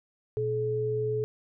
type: tone pair together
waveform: sine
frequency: 120.24 / 428.5 Hz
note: B2 / A4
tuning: -46 / -46 cents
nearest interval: octave + minor seventh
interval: 2200 cents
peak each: -32 / -27 dBFS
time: 0.37-1.24 s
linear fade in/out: 0 ms
effects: none